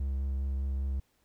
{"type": "tone with vibrato", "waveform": "triangle", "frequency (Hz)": 67.7, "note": "C#2", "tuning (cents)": -40, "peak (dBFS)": -27, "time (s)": [0, 1], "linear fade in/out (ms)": 5, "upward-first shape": "sine", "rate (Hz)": 5, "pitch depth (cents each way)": 17, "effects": ["pink hiss -72 dBFS RMS until 1.24 s"]}